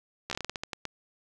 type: slowing click train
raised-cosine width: 0.2 ms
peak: -16 dBFS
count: 12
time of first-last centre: 0.3-0.853 s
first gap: 13 ms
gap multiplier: 1.25
effects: none